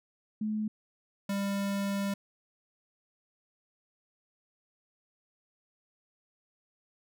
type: tone pair in turn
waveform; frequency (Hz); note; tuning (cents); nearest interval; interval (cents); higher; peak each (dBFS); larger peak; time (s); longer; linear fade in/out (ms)
sine / square; 214.5 / 198.9; A3 / G3; -44 / +25; minor second; 131; first; -29 / -30; first; 0.41-0.68 / 1.29-2.14; second; 5
effects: none

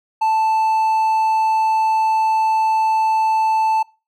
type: tone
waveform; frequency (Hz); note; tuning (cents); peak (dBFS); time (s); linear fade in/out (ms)
triangle; 880; A5; 0; -12; 0.21-3.83; 10
effects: noise-tail reverb RT60 0.3 s tail -23 dB re dry

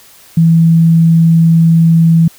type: tone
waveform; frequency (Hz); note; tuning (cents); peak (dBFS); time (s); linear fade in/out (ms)
sine; 164.81; E3; 0; -4; 0.37-2.28; 5
effects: white hiss -41 dBFS RMS until 2.38 s

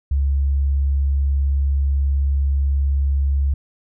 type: tone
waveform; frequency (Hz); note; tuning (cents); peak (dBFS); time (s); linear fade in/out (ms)
sine; 69.3; C#2; 0; -15; 0.11-3.54; 5
effects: none

